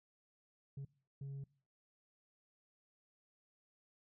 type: tone bursts at uneven times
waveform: sine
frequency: 138.1 Hz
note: C#3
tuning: 6 cents flat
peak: -40 dBFS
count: 2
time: 0.77-0.85 / 1.21-1.44 s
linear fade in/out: 5 ms
effects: noise-tail reverb RT60 0.5 s tail -25 dB re dry + tanh soft clip ceiling -42 dBFS